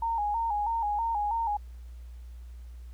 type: tone with vibrato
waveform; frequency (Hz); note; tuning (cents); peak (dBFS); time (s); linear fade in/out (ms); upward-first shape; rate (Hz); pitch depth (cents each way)
sine; 872; A5; -16; -26; 0.02-1.57; 5; square; 3.1; 88
effects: added 60 Hz sine -41 dBFS peak until 2.93 s + pink hiss -65 dBFS RMS until 2.93 s